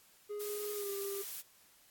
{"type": "tone with pitch glide", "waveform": "triangle", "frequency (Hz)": [415.3, 397.5], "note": ["G#4", "G4"], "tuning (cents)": [0, 24], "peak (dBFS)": -36, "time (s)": [0.29, 1.23], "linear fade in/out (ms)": 20, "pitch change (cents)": -76, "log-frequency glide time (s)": [0.74, 0.91]}
{"type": "noise", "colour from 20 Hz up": "blue", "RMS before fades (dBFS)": -43, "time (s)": [0.39, 1.42], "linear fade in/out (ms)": 20}
{"effects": ["white hiss -64 dBFS RMS until 1.9 s", "AAC 64 kbps"]}